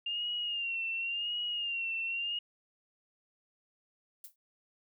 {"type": "tone with vibrato", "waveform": "sine", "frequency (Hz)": 2794, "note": "F7", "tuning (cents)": 0, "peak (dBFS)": -32, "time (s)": [0.06, 2.39], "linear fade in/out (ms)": 5, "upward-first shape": "sine", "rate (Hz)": 0.92, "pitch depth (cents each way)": 67}
{"type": "noise with exponential decay", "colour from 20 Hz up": "violet", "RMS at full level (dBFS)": -42, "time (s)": [4.24, 4.36], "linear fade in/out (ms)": 2, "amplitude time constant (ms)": 24}
{"effects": []}